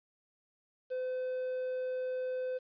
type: tone with quantisation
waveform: triangle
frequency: 510 Hz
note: C5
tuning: 44 cents flat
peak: -31 dBFS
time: 0.9-2.59 s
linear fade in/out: 20 ms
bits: 10
effects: resampled to 11025 Hz